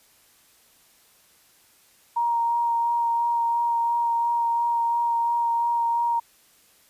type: tone with vibrato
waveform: sine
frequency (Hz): 937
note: A#5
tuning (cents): +9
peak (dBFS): -20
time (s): 2.16-6.2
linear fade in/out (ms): 10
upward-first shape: sine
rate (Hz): 2.9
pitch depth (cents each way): 12
effects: white hiss -58 dBFS RMS until 6.89 s + resampled to 32000 Hz